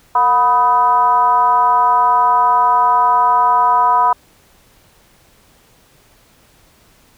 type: tone with frequency modulation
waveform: sine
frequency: 987.8 Hz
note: B5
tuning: in tune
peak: -9 dBFS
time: 0.15-4.13 s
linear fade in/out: 5 ms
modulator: 265 Hz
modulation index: 0.82
effects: pink hiss -51 dBFS RMS until 7.17 s